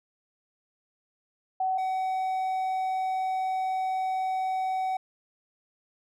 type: tone pair in turn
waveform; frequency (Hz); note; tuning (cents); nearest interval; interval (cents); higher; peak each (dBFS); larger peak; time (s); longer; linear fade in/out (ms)
sine / triangle; 754 / 754; F#5 / F#5; +32 / +32; unison; 0; neither; -24; neither; 1.6-1.78 / 1.78-4.97; second; 5
effects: none